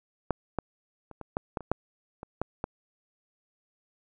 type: clicks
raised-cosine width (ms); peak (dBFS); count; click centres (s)
1; -11 / -14 / -30 / -25 / -14 / -16 / -27 / -10 / -25 / -14 / -16; 11; 0.307 / 0.587 / 1.113 / 1.213 / 1.369 / 1.572 / 1.607 / 1.716 / 2.231 / 2.416 / 2.641
effects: none